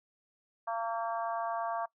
harmonic tone, 228.6 Hz, A#3, 34 cents flat, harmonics 3 / 4 / 5 / 6 / 7, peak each -35 / -37 / -37 / -48 / -47 dBFS, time 0.67-1.86 s, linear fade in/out 10 ms, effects noise-tail reverb RT60 0.1 s tail -21 dB re dry

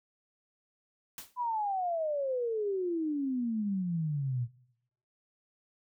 white noise with exponential decay, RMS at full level -39 dBFS, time 1.18-1.36 s, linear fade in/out 1 ms, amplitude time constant 38 ms
sine exponential sweep, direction down, 1005 to 116.54 Hz, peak -29 dBFS, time 1.36-4.48 s, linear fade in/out 50 ms
effects noise-tail reverb RT60 0.8 s tail -22 dB re dry

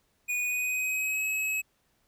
square tone with pitch glide, 2464 to 2567 Hz, D#7 to E7, -17 to -47 cents, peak -28 dBFS, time 0.28-1.62 s, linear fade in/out 20 ms, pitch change +70 cents, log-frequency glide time 0.39-1.25 s, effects pink hiss -71 dBFS RMS until 2.07 s

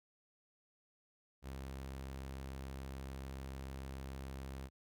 sawtooth tone, 66.9 Hz, C2, 39 cents sharp, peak -40 dBFS, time 1.42-4.7 s, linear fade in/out 50 ms, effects none

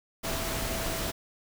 sine tone in noise, 659.3 Hz, E5, in tune, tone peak -39 dBFS, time 0.23-1.12 s, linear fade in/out 20 ms, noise pink, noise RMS -32 dBFS, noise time 0.23-1.12 s, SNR -10 dB, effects none

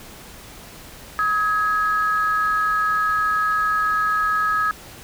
sine tone pair together, 1269.6 / 1661.2 Hz, D#6 / G#6, +35 / 0 cents, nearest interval perfect fourth, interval 465 cents, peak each -18 / -22 dBFS, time 1.19-4.71 s, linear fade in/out 0 ms, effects tanh soft clip ceiling -10 dBFS + pink hiss -41 dBFS RMS until 5.03 s

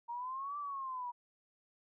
sine exponential two-way sweep, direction up then down, 932.3 to 1174.7 to 958 Hz, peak -38 dBFS, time 0.08-1.12 s, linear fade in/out 20 ms, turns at 0.58 s, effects none

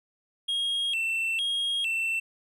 triangle tone with vibrato, 2960 Hz, F#7, in tune, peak -24 dBFS, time 0.48-2.2 s, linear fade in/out 10 ms, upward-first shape square, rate 1.1 Hz, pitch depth 170 cents each way, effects none

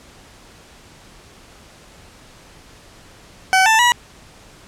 20% pulse tone with pitch steps, 757 / 885 / 968 Hz, F#5 / A5 / B5, +39 / +10 / -35 cents, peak -6 dBFS, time 3.53-3.92 s, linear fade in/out 0 ms, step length 130 ms, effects pink hiss -45 dBFS RMS until 4.67 s + low-pass 9000 Hz 12 dB/octave

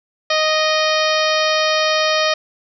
harmonic tone with a mistuned harmonic, 622.3 Hz, D#5, in tune, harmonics 1 / 2 / 3 / 4 / 5 / 6 / 7 / 8 / 9, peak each -18 / -21 / -23 / -24 / -25 / -26 / -26 / -27 / -28 dBFS, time 0.3-2.34 s, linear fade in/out 5 ms, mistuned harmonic 4, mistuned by -19 cents, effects none

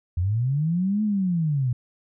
sine linear two-way sweep, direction up then down, 82.41 to 216.5 to 118.4 Hz, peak -20 dBFS, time 0.17-1.73 s, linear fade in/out 5 ms, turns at 1.03 s, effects none

